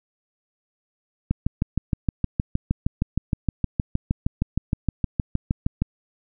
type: click train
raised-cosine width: 5 ms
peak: -8 dBFS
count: 30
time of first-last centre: 1.31-5.82 s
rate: 6.43 Hz
effects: none